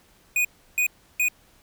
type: tone bursts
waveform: square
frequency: 2474 Hz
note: D#7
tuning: 10 cents flat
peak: -20 dBFS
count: 3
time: 0.36-1.284 s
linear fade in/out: 2 ms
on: 88 ms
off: 330 ms
effects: pink hiss -58 dBFS RMS until 1.62 s